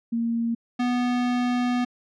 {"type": "tone pair in turn", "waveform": ["sine", "square"], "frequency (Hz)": [231.7, 246], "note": ["A#3", "B3"], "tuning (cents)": [-10, -7], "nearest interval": "minor second", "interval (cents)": 103, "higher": "second", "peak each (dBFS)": -22, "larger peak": "neither", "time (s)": [[0.12, 0.55], [0.79, 1.85]], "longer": "second", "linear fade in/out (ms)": 10, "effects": ["low-pass 4000 Hz 12 dB/octave"]}